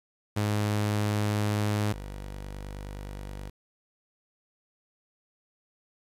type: tone pair in turn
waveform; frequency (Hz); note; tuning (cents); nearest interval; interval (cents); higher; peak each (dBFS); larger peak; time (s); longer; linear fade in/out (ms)
sawtooth; 104.6 / 49.52; G#2 / G1; +13 / +18; octave + minor second; 1295; first; -21 / -33; first; 0.36-1.93 / 1.93-3.5; neither; 10
effects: resampled to 32000 Hz + 9-bit